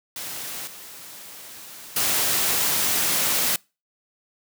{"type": "noise with level steps", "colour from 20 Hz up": "white", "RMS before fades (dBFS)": [-33, -41, -22], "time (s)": [0.16, 3.56], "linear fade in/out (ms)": 2, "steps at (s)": [0.67, 1.96], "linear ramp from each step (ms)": 5, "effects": ["noise-tail reverb RT60 0.3 s tail -26 dB re dry", "high-pass 100 Hz 12 dB/octave"]}